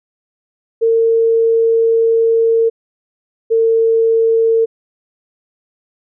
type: tone pair in turn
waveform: sine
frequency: 455.2 / 452.9 Hz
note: A#4 / A#4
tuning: -41 / -50 cents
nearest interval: unison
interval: 9 cents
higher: first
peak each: -9 dBFS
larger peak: neither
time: 0.81-2.7 / 3.5-4.66 s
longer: first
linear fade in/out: 20 ms
effects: none